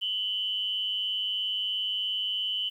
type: tone with amplitude modulation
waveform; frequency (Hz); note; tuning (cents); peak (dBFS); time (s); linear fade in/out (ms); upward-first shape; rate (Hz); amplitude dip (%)
sine; 3000; F#7; +23; -24; 0.01-2.7; 20; sine; 203; 70
effects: 10-bit